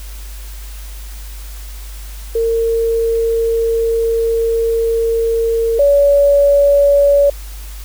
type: tone pair in turn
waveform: sine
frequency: 457 / 568 Hz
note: A#4 / C#5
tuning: -34 / +42 cents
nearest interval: major third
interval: 376 cents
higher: second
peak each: -12 / -7 dBFS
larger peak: second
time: 2.35-5.79 / 5.79-7.3 s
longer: first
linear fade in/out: 5 ms
effects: added 50 Hz sine -27 dBFS peak until 7.84 s + white hiss -38 dBFS RMS until 7.84 s